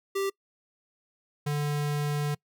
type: tone pair in turn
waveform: square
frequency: 392 / 146.83 Hz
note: G4 / D3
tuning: 0 / 0 cents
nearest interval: octave + perfect fourth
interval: 1700 cents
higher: first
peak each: -27 dBFS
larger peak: neither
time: 0.15-0.3 / 1.46-2.35 s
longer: second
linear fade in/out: 10 ms
effects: noise-tail reverb RT60 0.1 s tail -25 dB re dry